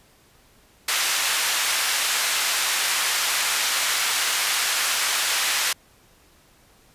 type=band-pass noise; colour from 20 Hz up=pink; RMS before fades=-23 dBFS; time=0.88-5.73 s; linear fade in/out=5 ms; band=1400 to 12000 Hz; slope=12 dB/octave; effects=pink hiss -56 dBFS RMS until 6.94 s + resampled to 32000 Hz